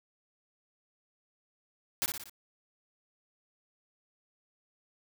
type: noise with echo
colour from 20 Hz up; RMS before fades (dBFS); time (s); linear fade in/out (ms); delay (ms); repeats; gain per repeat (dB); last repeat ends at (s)
white; -30; 2.02-2.06; 0; 59; 4; -5; 2.296
effects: none